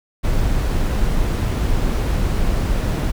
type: noise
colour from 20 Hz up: brown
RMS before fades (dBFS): -18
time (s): 0.23-3.12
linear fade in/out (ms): 20
effects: none